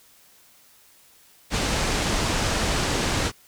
pink low-pass noise, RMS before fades -24 dBFS, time 1.5-3.32 s, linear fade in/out 50 ms, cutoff 8300 Hz, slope 24 dB/octave, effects white hiss -55 dBFS RMS until 3.47 s

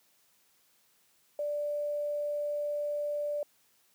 sine tone with quantisation, 587.3 Hz, D5, in tune, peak -30 dBFS, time 1.39-3.43 s, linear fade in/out 2 ms, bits 10, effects white hiss -68 dBFS RMS until 3.94 s + high-pass 100 Hz 12 dB/octave

